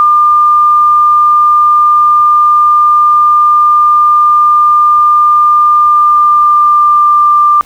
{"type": "tone with pitch glide", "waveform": "sine", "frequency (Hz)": [1200, 1189.6], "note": ["D6", "D6"], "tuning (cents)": [37, 22], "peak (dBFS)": -3, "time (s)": [0, 7.61], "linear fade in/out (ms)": 0, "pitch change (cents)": -15, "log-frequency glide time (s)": [5.8, 7.4], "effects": ["pink hiss -40 dBFS RMS until 7.65 s"]}